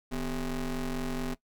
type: ring-modulated tone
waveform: 35% pulse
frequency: 136.3 Hz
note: C#3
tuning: 29 cents flat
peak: -26 dBFS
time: 0.11-1.35 s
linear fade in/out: 20 ms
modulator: 114 Hz
effects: noise-tail reverb RT60 0.1 s tail -17 dB re dry